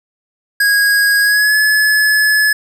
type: tone with pitch glide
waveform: square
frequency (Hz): 1646 to 1711.9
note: G#6 to A6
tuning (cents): -16 to -48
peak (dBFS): -10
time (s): 0.6-2.53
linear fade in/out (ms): 5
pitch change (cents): +68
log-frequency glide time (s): 1.21-1.56
effects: none